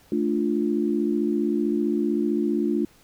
sine chord, D minor, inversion second, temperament equal, 220 / 293.7 / 349.2 Hz, A3 / D4 / F4, 0 / 0 / 0 cents, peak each -25 dBFS, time 0.12-2.85 s, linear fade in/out 2 ms, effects pink hiss -56 dBFS RMS until 3.03 s

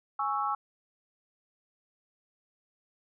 sine chord, C# minor, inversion second, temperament equal, 830.6 / 1108.7 / 1318.5 Hz, G#5 / C#6 / E6, 0 / 0 / 0 cents, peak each -32 dBFS, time 0.19-0.55 s, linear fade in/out 5 ms, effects none

